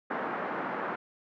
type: band-pass noise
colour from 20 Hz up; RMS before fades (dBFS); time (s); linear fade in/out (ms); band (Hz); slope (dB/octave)
white; -34; 0.1-0.96; 10; 180 to 1500; 24
effects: none